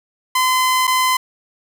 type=tone with dropouts; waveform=sawtooth; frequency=1025 Hz; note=C6; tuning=36 cents flat; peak=-10 dBFS; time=0.35-1.17 s; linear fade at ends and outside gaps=5 ms; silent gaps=0.871-0.876 s; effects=none